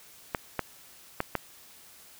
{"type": "clicks", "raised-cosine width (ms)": 0.5, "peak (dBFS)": -12, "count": 4, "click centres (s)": [0.348, 0.593, 1.204, 1.353], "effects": ["white hiss -53 dBFS RMS until 2.19 s"]}